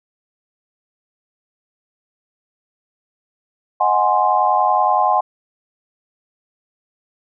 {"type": "chord", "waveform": "sine", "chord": "Ab dominant seventh", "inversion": "second", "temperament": "equal", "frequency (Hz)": [622.3, 740, 830.6, 1046.5], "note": ["Eb5", "Gb5", "Ab5", "C6"], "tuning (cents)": [0, 0, 0, 0], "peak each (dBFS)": [-23, -17, -17, -18], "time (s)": [3.8, 5.21], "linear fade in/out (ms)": 10, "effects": []}